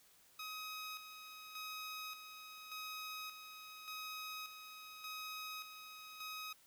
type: tone with tremolo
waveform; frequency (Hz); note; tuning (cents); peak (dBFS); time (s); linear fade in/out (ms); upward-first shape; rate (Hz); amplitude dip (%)
15% pulse; 1263; D#6; +26; -38; 0.39-6.53; 5; square; 0.86; 55
effects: white hiss -67 dBFS RMS until 6.66 s